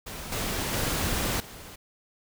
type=noise with level steps; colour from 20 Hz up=pink; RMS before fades=-38 / -30 / -28 / -44 dBFS; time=0.06-1.76 s; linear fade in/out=10 ms; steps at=0.32 / 0.73 / 1.4 s; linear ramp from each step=2 ms; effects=none